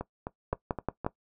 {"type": "two click trains", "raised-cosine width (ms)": 1, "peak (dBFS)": [-20, -14], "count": [5, 4], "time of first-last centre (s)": [[0.01, 1.046], [0.53, 1.065]], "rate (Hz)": [3.86, 5.61], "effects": ["noise-tail reverb RT60 0.1 s tail -18 dB re dry"]}